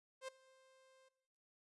sawtooth tone with ADSR envelope, 525 Hz, C5, 6 cents sharp, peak -39 dBFS, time 0.21-1.09 s, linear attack 71 ms, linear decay 8 ms, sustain -24 dB, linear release 10 ms, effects noise-tail reverb RT60 1.0 s tail -20 dB re dry + resampled to 24000 Hz

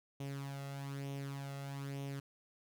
sawtooth tone with flanger, 138.9 Hz, C#3, 4 cents sharp, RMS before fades -43 dBFS, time 0.2-2.2 s, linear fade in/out 5 ms, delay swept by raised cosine 0.32 to 1.52 ms, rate 1.1 Hz, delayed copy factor +0.6, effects none

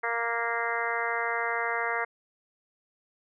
harmonic tone with a mistuned harmonic, 233.1 Hz, A#3, in tune, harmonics 2 / 3 / 4 / 5 / 6 / 7 / 8 / 9, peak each -35 / -35 / -35 / -35 / -35 / -35 / -35 / -35 dBFS, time 0.03-2.05 s, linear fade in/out 10 ms, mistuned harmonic 9, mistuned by -19 cents, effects none

